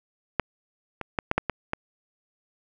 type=clicks; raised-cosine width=0.5 ms; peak=-6 / -17 / -9 / -7 / -6 / -10 / -11 dBFS; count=7; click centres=0.397 / 1.013 / 1.188 / 1.314 / 1.38 / 1.497 / 1.734 s; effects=none